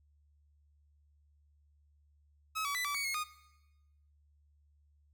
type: tone with pitch steps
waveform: sawtooth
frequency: 1283 / 1139 / 1994 / 1155 / 2242 / 2164 / 1232 Hz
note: E6 / C#6 / B6 / D6 / C#7 / C#7 / D#6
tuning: -47 / +47 / +16 / -29 / +19 / -42 / -17 cents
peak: -30 dBFS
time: 2.55-3.243 s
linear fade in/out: 20 ms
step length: 99 ms
effects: noise-tail reverb RT60 1.0 s tail -18 dB re dry + added 73 Hz sine -65 dBFS peak until 5.13 s